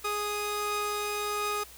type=tone pair together; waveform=sawtooth; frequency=415.3 / 1244.5 Hz; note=G#4 / D#6; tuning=0 / 0 cents; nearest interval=octave + perfect fifth; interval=1900 cents; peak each=-29 / -28 dBFS; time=0.04-1.64 s; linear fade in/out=10 ms; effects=added 60 Hz sine -56 dBFS peak until 1.77 s + white hiss -50 dBFS RMS until 1.77 s